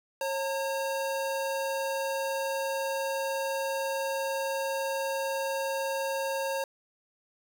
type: tone pair together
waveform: square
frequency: 542.6 / 911 Hz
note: C#5 / A#5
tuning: -37 / -40 cents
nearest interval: major sixth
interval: 897 cents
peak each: -31 / -35 dBFS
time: 0.21-6.64 s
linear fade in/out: 2 ms
effects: none